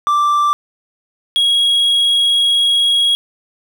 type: tone pair in turn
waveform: triangle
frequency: 1174.7 / 3308 Hz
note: D6 / G#7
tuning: 0 / -8 cents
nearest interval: octave + tritone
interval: 1792 cents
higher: second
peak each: -9 / -9 dBFS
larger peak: neither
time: 0.07-0.53 / 1.36-3.15 s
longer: second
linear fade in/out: 0 ms
effects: none